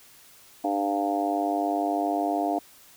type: harmonic tone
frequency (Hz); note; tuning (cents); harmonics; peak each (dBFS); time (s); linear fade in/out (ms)
100; G2; +35; 3 / 4 / 5 / 6 / 7 / 8 / 9; -28 / -35 / -36 / -36 / -26 / -34 / -38; 0.64-2.59; 5
effects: white hiss -53 dBFS RMS until 2.96 s